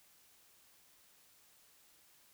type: silence
effects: white hiss -66 dBFS RMS until 2.33 s